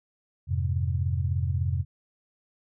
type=chord; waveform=sine; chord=F minor; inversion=none; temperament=equal; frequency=87.31 / 103.83 / 130.81 Hz; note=F2 / Ab2 / C3; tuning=0 / 0 / 0 cents; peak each=-26 / -31 / -29 dBFS; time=0.47-1.85 s; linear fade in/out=50 ms; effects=none